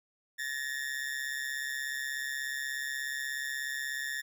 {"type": "ring-modulated tone", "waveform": "40% pulse", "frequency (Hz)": 1792, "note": "A6", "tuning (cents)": 31, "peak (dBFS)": -30, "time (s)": [0.38, 4.22], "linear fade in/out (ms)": 20, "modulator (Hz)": 68.3, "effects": []}